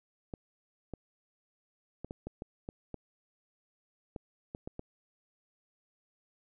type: clicks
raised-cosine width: 2 ms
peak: -26 dBFS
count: 12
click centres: 0.338 / 0.937 / 2.046 / 2.109 / 2.27 / 2.421 / 2.689 / 2.943 / 4.162 / 4.549 / 4.675 / 4.794 s
effects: none